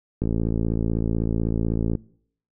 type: click train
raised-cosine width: 3 ms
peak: -11 dBFS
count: 98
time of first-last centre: 0.22-1.952 s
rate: 56 Hz
effects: noise-tail reverb RT60 0.6 s tail -22 dB re dry